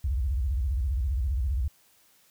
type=tone with vibrato; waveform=sine; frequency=64.7 Hz; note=C2; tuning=19 cents flat; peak=-24 dBFS; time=0.04-1.68 s; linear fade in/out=5 ms; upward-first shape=square; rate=15 Hz; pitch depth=250 cents each way; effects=white hiss -62 dBFS RMS until 2.3 s